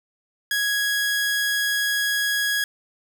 sawtooth tone, 1661.2 Hz, G#6, in tune, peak -17 dBFS, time 0.51-2.64 s, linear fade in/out 2 ms, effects none

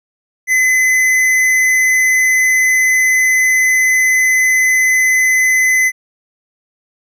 sine tone with tanh clipping, 2029 Hz, B6, 46 cents sharp, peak -11 dBFS, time 0.47-5.92 s, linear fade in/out 50 ms, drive 14 dB, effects none

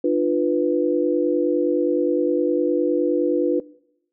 sine chord, B diminished, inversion first, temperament equal with one note detuned, 299.5 / 349.2 / 493.9 Hz, D4 / F4 / B4, +34 / 0 / 0 cents, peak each -21 dBFS, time 0.04-3.6 s, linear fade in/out 5 ms, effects noise-tail reverb RT60 0.8 s tail -22 dB re dry

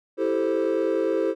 triangle chord, A minor seventh, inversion second, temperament equal with one note detuned, 329.6 / 390 / 440 / 523.3 Hz, E4 / G4 / A4 / C5, 0 / -9 / 0 / 0 cents, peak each -24 dBFS, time 0.17-1.35 s, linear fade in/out 50 ms, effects tanh soft clip ceiling -12 dBFS

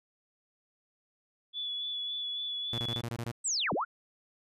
sine tone with vibrato, 3430 Hz, A7, 45 cents flat, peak -33 dBFS, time 1.53-3.02 s, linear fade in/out 50 ms, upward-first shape sine, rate 3.6 Hz, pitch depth 17 cents each way
sawtooth tone bursts, 117.5 Hz, A#2, 14 cents sharp, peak -30 dBFS, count 8, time 2.73-3.315 s, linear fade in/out 0 ms, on 53 ms, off 23 ms
sine linear two-way sweep, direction down then up, 8372 to 129 to 1523 Hz, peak -28 dBFS, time 3.44-3.85 s, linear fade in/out 20 ms, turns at 3.73 s
effects resampled to 32000 Hz

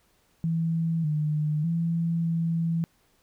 sine tone with pitch steps, 164.4 / 151.6 / 167.1 / 165.8 Hz, E3 / D#3 / E3 / E3, -4 / -45 / +24 / +10 cents, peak -23 dBFS, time 0.44-2.84 s, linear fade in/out 0 ms, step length 600 ms, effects pink hiss -66 dBFS RMS until 3.22 s

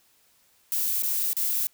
violet noise with dropouts, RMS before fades -26 dBFS, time 0.72-1.67 s, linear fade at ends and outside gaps 0 ms, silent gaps 1.022-1.033 / 1.331-1.367 s, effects white hiss -63 dBFS RMS until 1.73 s

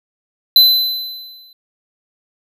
square tone with exponential decay, 4030 Hz, B7, 34 cents sharp, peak -4 dBFS, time 0.56-1.53 s, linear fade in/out 2 ms, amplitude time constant 210 ms, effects none

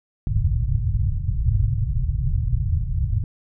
white low-pass noise, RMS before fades -21 dBFS, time 0.27-3.24 s, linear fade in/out 2 ms, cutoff 130 Hz, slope 48 dB/octave, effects none

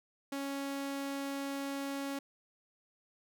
sawtooth tone, 277.2 Hz, C#4, in tune, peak -32 dBFS, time 0.32-2.19 s, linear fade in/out 5 ms, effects none

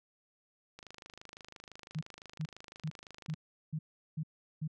click train, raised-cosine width 0.2 ms, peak -31 dBFS, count 67, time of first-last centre 0.79-3.338 s, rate 25.9 Hz
sine tone bursts, 155.56 Hz, D#3, in tune, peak -33 dBFS, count 7, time 1.95-4.678 s, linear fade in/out 10 ms, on 64 ms, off 380 ms
effects none

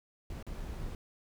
brown noise with dropouts, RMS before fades -40 dBFS, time 0.3-0.95 s, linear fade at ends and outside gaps 1 ms, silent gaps 0.427-0.466 s, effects none

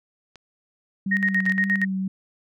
clicks, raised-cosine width 0.2 ms, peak -27 / -29 / -23 / -19 dBFS, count 4, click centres 0.357 / 1.278 / 1.455 / 1.497 s
sine tone with vibrato, 193 Hz, G3, 27 cents flat, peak -23 dBFS, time 1.06-2.08 s, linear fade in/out 5 ms, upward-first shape sine, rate 1.9 Hz, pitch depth 28 cents each way
sine tone with tremolo, 1864.7 Hz, A#6, in tune, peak -18 dBFS, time 1.11-1.85 s, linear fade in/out 10 ms, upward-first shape square, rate 8.5 Hz, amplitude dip 80%
effects none

